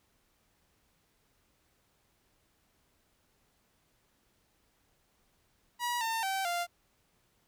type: tone with pitch steps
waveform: sawtooth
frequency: 965 / 904 / 772 / 696 Hz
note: B5 / A5 / G5 / F5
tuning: -40 / +47 / -27 / -6 cents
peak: -27 dBFS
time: 5.79-6.67 s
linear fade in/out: 50 ms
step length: 220 ms
effects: pink hiss -72 dBFS RMS until 7.47 s